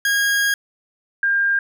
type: tone pair in turn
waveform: 40% pulse / sine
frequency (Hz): 1635 / 1603.2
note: G#6 / G6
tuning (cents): -28 / +38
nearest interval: unison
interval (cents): 34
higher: first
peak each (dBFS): -15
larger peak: neither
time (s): 0.05-0.54 / 1.23-1.59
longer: first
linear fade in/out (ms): 2
effects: none